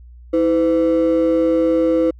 triangle ring-modulated tone, 415.3 Hz, G#4, in tune, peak -7 dBFS, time 0.33-2.11 s, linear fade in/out 10 ms, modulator 91.7 Hz, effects tanh soft clip ceiling -6 dBFS + added 60 Hz sine -38 dBFS peak until 2.19 s

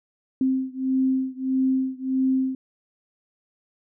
sine beating tone pair, 261.6 / 263.2 Hz, C4 / C4, 0 / +10 cents, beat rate 1.6 Hz, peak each -23 / -24 dBFS, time 0.41-2.55 s, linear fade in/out 2 ms, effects none

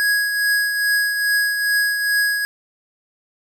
square tone with tremolo, 1661.2 Hz, G#6, in tune, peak -15 dBFS, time 0-2.45 s, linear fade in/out 0 ms, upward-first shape triangle, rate 2.4 Hz, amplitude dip 50%, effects none

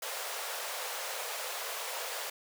pink high-pass noise, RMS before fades -38 dBFS, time 0.02-2.3 s, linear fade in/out 5 ms, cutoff 470 Hz, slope 48 dB/octave, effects none

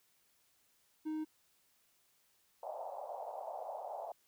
triangle tone, 311.1 Hz, D#4, in tune, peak -34 dBFS, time 1.05-1.25 s, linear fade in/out 20 ms
white band-pass noise, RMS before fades -44 dBFS, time 2.63-4.12 s, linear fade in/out 2 ms, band 570 to 830 Hz, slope 48 dB/octave
effects white hiss -73 dBFS RMS until 4.27 s

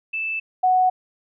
sine tone pair in turn, 2637 / 740 Hz, E7 / F#5, 0 / 0 cents, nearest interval octave + minor seventh, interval 2200 cents, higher first, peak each -23 / -14 dBFS, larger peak second, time 0.13-0.4 / 0.63-0.9 s, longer neither, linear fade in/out 10 ms, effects none

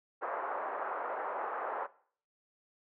white band-pass noise, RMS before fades -37 dBFS, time 0.21-1.87 s, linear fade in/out 20 ms, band 460 to 1300 Hz, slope 24 dB/octave, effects noise-tail reverb RT60 0.5 s tail -18 dB re dry + low-pass 2000 Hz 12 dB/octave

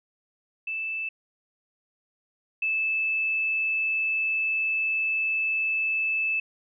sine tone pair in turn, 2637 / 2623 Hz, E7 / E7, 0 / -9 cents, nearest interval unison, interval 9 cents, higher first, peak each -28 / -23 dBFS, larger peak second, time 0.67-1.09 / 2.62-6.4 s, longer second, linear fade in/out 5 ms, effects none

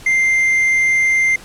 triangle tone, 2093 Hz, C7, in tune, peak -10 dBFS, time 0.06-1.36 s, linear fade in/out 5 ms, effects pink hiss -39 dBFS RMS until 1.44 s + low-pass 11000 Hz 12 dB/octave

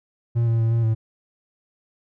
triangle tone with pitch steps, 117.2 / 114.8 / 113.5 / 115.8 / 111.5 Hz, A#2 / A#2 / A#2 / A#2 / A2, +10 / -26 / -46 / -11 / +23 cents, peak -15 dBFS, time 0.35-0.95 s, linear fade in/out 20 ms, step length 120 ms, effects none

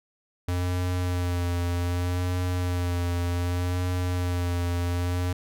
square tone with vibrato, 88.7 Hz, F2, 27 cents sharp, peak -25 dBFS, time 0.48-5.33 s, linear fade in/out 5 ms, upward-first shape sine, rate 0.65 Hz, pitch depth 28 cents each way, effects none

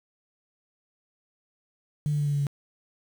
sine tone with pitch steps, 148.8 / 147.35 / 145.91 / 144.48 / 143.07 / 141.67 Hz, D3 / D3 / D3 / D3 / D3 / C#3, +23 / +6 / -11 / -28 / -45 / +38 cents, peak -22 dBFS, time 2.06-2.468 s, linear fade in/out 0 ms, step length 68 ms, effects tanh soft clip ceiling -18 dBFS + 8-bit

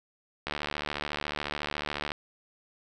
click train, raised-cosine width 0.3 ms, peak -15 dBFS, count 123, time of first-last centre 0.47-2.119 s, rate 74 Hz, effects none

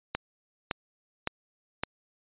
click train, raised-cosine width 0.3 ms, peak -12 dBFS, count 4, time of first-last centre 0.15-1.835 s, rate 1.78 Hz, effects resampled to 8000 Hz

